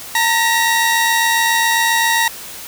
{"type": "tone pair together", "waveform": "sawtooth", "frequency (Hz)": [912, 1911.4], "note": ["A#5", "A#6"], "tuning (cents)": [-38, 43], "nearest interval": "octave + minor second", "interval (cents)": 1281, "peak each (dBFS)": -12, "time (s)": [0.15, 2.28], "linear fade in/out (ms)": 2, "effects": ["white hiss -32 dBFS RMS until 2.67 s"]}